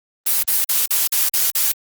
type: noise bursts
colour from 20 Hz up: blue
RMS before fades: -17 dBFS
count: 7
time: 0.26-1.72 s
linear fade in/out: 5 ms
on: 170 ms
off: 45 ms
effects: Opus 32 kbps